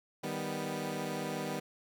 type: chord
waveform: 15% pulse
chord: Eb augmented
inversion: none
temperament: equal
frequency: 155.56 / 196 / 246.9 Hz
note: Eb3 / G3 / B3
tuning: 0 / 0 / 0 cents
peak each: -33 dBFS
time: 0.23-1.6 s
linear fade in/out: 10 ms
effects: none